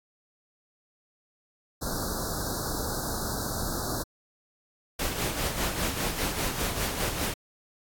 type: band-stop noise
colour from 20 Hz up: pink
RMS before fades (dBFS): -32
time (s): 1.81-4.04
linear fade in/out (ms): 20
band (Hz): 1600 to 3900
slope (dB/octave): 96
type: noise with tremolo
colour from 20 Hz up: pink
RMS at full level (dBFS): -28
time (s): 4.99-7.34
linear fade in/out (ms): 5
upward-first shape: sine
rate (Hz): 5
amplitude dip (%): 50
effects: AAC 64 kbps